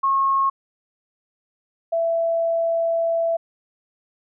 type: tone pair in turn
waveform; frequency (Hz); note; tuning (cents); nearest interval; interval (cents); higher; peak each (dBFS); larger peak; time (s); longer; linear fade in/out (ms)
sine; 1087 / 665.7; C#6 / E5; -34 / +17; minor sixth; 849; first; -16 / -18; first; 0.03-0.5 / 1.92-3.37; second; 10
effects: none